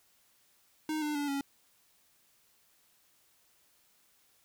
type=tone with pitch steps; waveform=square; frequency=310 / 299.1 / 288.6 / 278.4 Hz; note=D#4 / D4 / D4 / C#4; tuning=-6 / +32 / -30 / +8 cents; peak=-32 dBFS; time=0.89-1.41 s; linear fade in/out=2 ms; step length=130 ms; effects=white hiss -68 dBFS RMS until 4.44 s